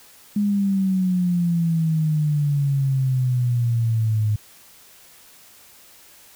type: exponential sweep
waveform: sine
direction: down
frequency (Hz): 207.7 to 105.3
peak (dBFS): -17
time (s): 0.36-4.36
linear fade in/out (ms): 5
effects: white hiss -49 dBFS RMS until 6.35 s